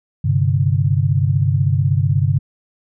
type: chord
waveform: sine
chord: G suspended fourth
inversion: none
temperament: equal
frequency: 98 / 130.81 / 146.83 Hz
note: G2 / C3 / D3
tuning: 0 / 0 / 0 cents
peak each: -17 / -17 / -18 dBFS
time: 0.24-2.39 s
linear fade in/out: 10 ms
effects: none